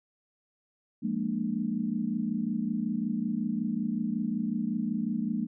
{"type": "chord", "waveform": "sine", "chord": "Bb dominant seventh", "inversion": "second", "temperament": "equal with one note detuned", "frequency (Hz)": [174.61, 207.7, 233.1, 296.6], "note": ["F3", "Ab3", "Bb3", "D4"], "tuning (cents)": [0, 0, 0, 17], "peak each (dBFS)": [-37, -31, -31, -37], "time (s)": [1.02, 5.47], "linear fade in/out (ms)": 20, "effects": []}